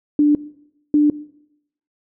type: tone pair in turn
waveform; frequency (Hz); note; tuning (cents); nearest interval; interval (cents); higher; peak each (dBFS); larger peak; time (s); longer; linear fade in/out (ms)
sine; 295 / 296.7; D4 / D4; +8 / +18; unison; 10; second; -10; neither; 0.19-0.35 / 0.94-1.1; neither; 2
effects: noise-tail reverb RT60 0.8 s tail -19 dB re dry